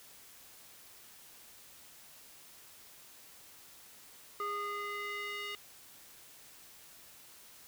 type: tone with band-pass filter sweep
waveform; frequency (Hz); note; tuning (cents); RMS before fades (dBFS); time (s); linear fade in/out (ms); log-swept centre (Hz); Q
square; 410; G#4; -22; -39; 4.4-5.55; 0; 1200 to 2700; 2.2
effects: white hiss -56 dBFS RMS until 7.67 s